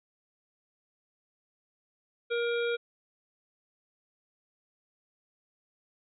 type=harmonic tone; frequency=472.2 Hz; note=A#4; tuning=22 cents sharp; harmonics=1 / 3 / 5 / 7 / 8; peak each=-28 / -35 / -39 / -42 / -45 dBFS; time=2.3-2.77 s; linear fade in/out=20 ms; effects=none